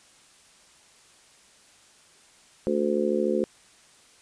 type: harmonic tone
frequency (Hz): 73.42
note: D2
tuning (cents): 0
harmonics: 3 / 4 / 5 / 6 / 7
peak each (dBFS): -28 / -33 / -26 / -30 / -28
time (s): 2.67-3.44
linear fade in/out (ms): 0
effects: white hiss -56 dBFS RMS until 4.21 s + resampled to 22050 Hz